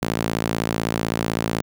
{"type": "tone with high-pass filter", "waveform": "sawtooth", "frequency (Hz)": 55.9, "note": "A1", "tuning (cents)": 28, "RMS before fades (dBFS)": -24, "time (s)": [0.02, 1.62], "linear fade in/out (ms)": 5, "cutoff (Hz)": 170, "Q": 0.84, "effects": []}